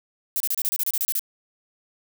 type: noise bursts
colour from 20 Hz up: violet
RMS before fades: -24 dBFS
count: 12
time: 0.36-1.194 s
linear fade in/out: 0 ms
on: 42 ms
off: 30 ms
effects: none